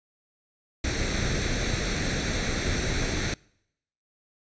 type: noise with comb filter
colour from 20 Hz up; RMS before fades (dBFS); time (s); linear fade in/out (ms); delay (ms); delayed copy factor
pink; -27; 0.84-3.34; 2; 0.5; +0.65
effects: noise-tail reverb RT60 0.8 s tail -26 dB re dry + resampled to 16000 Hz